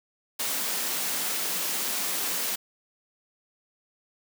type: high-pass noise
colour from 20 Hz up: white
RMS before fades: -29 dBFS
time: 0.39-2.56 s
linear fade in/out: 10 ms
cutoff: 160 Hz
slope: 96 dB/octave
effects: none

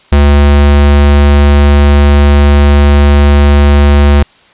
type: tone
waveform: square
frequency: 71.9 Hz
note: D2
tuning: 36 cents flat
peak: -3 dBFS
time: 0.12-4.23 s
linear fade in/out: 5 ms
effects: white hiss -43 dBFS RMS until 4.53 s + resampled to 8000 Hz

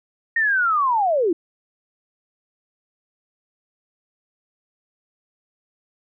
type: linear sweep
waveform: sine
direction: down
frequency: 1864.7 to 311.1 Hz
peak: -16 dBFS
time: 0.36-1.33 s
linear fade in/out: 5 ms
effects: none

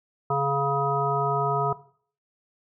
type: harmonic tone with a mistuned harmonic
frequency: 140 Hz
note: C#3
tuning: 18 cents sharp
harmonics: 1 / 3 / 5 / 7 / 9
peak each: -28 / -28 / -28 / -28 / -28 dBFS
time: 0.3-1.73 s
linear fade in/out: 5 ms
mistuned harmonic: 7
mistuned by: -18 cents
effects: noise-tail reverb RT60 0.5 s tail -17 dB re dry

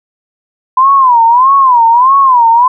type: tone with vibrato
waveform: sine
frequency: 1005 Hz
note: B5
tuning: 30 cents sharp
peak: -3 dBFS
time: 0.77-2.68 s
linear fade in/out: 5 ms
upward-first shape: sine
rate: 1.6 Hz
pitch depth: 170 cents each way
effects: none

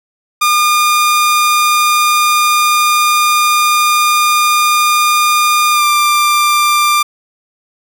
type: tone with pitch glide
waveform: sawtooth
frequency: 1211 to 1189.5 Hz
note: D#6 to D6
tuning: -47 to +22 cents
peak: -5 dBFS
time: 0.41-7.03 s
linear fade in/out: 10 ms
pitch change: -31 cents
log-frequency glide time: 5.72-5.84 s
effects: none

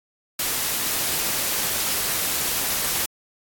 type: noise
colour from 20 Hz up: white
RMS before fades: -24 dBFS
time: 0.39-3.06 s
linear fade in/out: 5 ms
effects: AAC 64 kbps

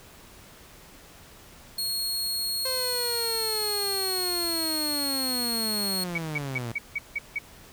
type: tone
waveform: sawtooth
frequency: 4305 Hz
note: C8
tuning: 49 cents sharp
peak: -24 dBFS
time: 1.78-6.04 s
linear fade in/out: 5 ms
type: linear sweep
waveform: sawtooth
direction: down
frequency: 523.3 to 112.6 Hz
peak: -27 dBFS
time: 2.65-6.72 s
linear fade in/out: 5 ms
type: tone bursts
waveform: sine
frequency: 2258 Hz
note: C#7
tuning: 31 cents sharp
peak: -25 dBFS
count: 7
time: 6.15-7.387 s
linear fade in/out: 5 ms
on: 31 ms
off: 170 ms
effects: pink hiss -50 dBFS RMS until 7.72 s

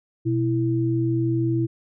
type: tone pair together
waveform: sine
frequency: 123.47 / 330.1 Hz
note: B2 / E4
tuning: 0 / +2 cents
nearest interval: octave + perfect fourth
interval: 1702 cents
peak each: -22 dBFS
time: 0.25-1.67 s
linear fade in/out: 20 ms
effects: none

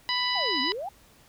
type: harmonic tone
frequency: 991 Hz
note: B5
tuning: 6 cents sharp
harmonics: 1 / 2 / 3 / 4 / 5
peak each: -31 / -31 / -31 / -31 / -31 dBFS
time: 0.09-0.72 s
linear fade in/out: 0 ms
type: exponential two-way sweep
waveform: sine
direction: down then up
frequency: 844 to 246.9 to 844 Hz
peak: -31 dBFS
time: 0.35-0.89 s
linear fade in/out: 5 ms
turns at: 0.61 s
effects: pink hiss -57 dBFS RMS until 1.28 s

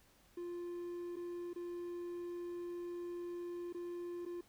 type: tone with dropouts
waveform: triangle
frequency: 349.2 Hz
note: F4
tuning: in tune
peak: -39 dBFS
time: 0.37-4.41 s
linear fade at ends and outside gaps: 5 ms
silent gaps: 1.159-1.166 / 1.533-1.559 / 3.727-3.746 / 4.253-4.261 s
effects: pink hiss -68 dBFS RMS until 4.48 s

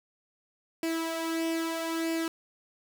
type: tone with flanger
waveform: sawtooth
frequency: 327.8 Hz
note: E4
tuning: 10 cents flat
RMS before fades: -31 dBFS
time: 0.83-2.28 s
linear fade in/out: 2 ms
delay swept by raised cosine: 0.4 to 2.7 ms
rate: 0.78 Hz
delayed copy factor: +0.55
effects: 10-bit

